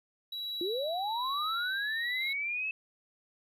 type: tone with tremolo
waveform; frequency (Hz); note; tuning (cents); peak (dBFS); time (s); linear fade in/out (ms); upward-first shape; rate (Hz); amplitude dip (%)
triangle; 3906; B7; -20; -33; 0.32-2.33; 5; sine; 1.1; 40
type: linear sweep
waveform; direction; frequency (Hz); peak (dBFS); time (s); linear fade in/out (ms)
sine; up; 329.6 to 2624; -31; 0.61-2.71; 2
effects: none